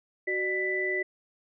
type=tone cluster; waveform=sine; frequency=373.6 / 603 / 1986 Hz; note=F#4 / D5 / B6; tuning=+17 / +46 / +9 cents; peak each=-31 / -37 / -28 dBFS; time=0.27-1.03 s; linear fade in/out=10 ms; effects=none